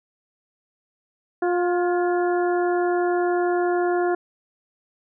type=harmonic tone with a mistuned harmonic; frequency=353.8 Hz; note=F4; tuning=23 cents sharp; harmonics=1 / 2 / 3 / 4 / 5; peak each=-20 / -25 / -34 / -32 / -36 dBFS; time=1.42-4.15 s; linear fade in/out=5 ms; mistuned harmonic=5; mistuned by=-51 cents; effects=none